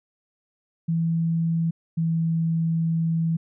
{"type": "tone pair in turn", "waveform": "sine", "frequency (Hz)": [165.2, 164.06], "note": ["E3", "E3"], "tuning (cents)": [4, -8], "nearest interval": "unison", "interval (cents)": 12, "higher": "first", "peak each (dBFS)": -20, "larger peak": "neither", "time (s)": [[0.88, 1.71], [1.97, 3.37]], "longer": "second", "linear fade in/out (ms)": 10, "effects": []}